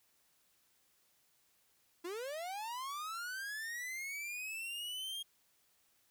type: linear sweep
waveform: 45% pulse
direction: up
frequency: 329.1 to 3253 Hz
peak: -40 dBFS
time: 2.04-5.23 s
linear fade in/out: 10 ms
effects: white hiss -73 dBFS RMS until 6.1 s